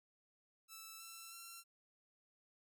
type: tone with pitch steps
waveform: 5% pulse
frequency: 1318.5 / 1338.5 / 1358.7 Hz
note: E6 / E6 / F6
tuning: 0 / +26 / -48 cents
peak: -40 dBFS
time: 0.68-1.64 s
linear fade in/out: 50 ms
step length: 320 ms
effects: none